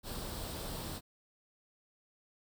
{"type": "noise with comb filter", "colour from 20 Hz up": "pink", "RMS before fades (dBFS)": -41, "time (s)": [0.03, 1.01], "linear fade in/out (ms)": 50, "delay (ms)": 0.23, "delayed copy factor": 0.5, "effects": []}